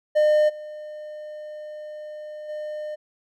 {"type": "tone with level steps", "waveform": "triangle", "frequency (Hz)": 606, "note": "D#5", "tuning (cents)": -46, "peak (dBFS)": [-13, -32, -27], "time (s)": [0.15, 2.96], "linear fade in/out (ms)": 20, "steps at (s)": [0.48, 2.48], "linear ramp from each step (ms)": 20, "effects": []}